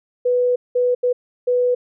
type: tone bursts at uneven times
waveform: sine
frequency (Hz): 493.9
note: B4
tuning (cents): 0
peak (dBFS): -14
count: 4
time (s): 0.25-0.56 / 0.75-0.95 / 1.03-1.13 / 1.47-1.75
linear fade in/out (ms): 10
effects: none